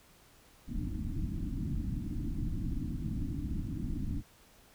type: low-pass noise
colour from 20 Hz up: pink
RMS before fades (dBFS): -35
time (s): 0.67-4.23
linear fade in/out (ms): 50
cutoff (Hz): 320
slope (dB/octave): 96
effects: pink hiss -61 dBFS RMS until 4.74 s